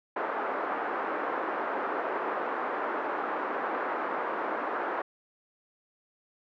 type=band-pass noise; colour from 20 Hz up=white; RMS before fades=-32 dBFS; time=0.16-5.02 s; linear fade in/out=5 ms; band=300 to 1400 Hz; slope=24 dB/octave; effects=none